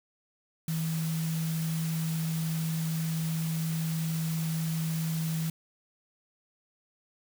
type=tone in noise; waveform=sine; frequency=161.3 Hz; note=E3; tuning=37 cents flat; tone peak=-28 dBFS; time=0.68-5.5 s; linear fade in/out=2 ms; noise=white; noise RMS=-41 dBFS; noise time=0.68-5.5 s; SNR=+10 dB; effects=none